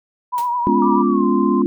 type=tone with vibrato; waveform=sine; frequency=969 Hz; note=B5; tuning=33 cents flat; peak=-17 dBFS; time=0.32-1.03 s; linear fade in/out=20 ms; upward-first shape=triangle; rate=9.4 Hz; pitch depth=59 cents each way
type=noise with exponential decay; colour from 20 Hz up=white; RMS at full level=-31 dBFS; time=0.38-0.55 s; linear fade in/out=0 ms; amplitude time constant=35 ms
type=chord; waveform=sine; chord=C# dominant seventh; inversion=second; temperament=equal with one note detuned; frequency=207.7 / 246.9 / 282.2 / 349.2 Hz; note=G#3 / B3 / C#4 / E#4; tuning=0 / 0 / +31 / 0 cents; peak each=-19 dBFS; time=0.67-1.66 s; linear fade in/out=0 ms
type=tone with pitch glide; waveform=sine; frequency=1174.7 to 1040.5 Hz; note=D6 to C6; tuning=0 to -10 cents; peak=-22 dBFS; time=0.82-1.62 s; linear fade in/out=2 ms; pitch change=-210 cents; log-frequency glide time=1.07-1.25 s
effects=none